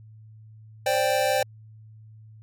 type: chord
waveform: square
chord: C suspended second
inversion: none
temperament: just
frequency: 523.3 / 588.7 / 784.9 Hz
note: C5 / D5 / G5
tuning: 0 / +4 / +2 cents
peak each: -26 dBFS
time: 0.86-1.43 s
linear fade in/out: 5 ms
effects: added 109 Hz sine -45 dBFS peak until 2.42 s + AAC 64 kbps